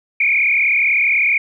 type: tone with frequency modulation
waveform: sine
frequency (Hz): 2300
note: D7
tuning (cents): -37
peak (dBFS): -12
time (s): 0.2-1.38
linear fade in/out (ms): 5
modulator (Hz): 36.1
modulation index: 3.9
effects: none